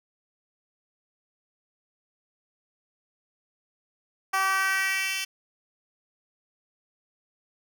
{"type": "tone with high-pass filter sweep", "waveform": "10% pulse", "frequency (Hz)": 384.2, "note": "G4", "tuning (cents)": -35, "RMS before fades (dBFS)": -26, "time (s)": [4.33, 5.25], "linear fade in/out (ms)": 10, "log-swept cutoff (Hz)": [920, 3200], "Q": 2.3, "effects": []}